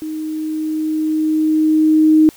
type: tone with level ramp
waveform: sine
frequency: 311.7 Hz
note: D#4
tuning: 3 cents sharp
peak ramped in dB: -22 to -6 dBFS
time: 0.02-2.29 s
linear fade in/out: 0 ms
effects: white hiss -44 dBFS RMS until 2.36 s